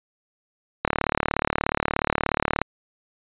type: click train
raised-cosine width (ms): 0.5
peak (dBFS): -5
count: 66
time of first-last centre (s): 0.85-2.616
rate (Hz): 36.8
effects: resampled to 8000 Hz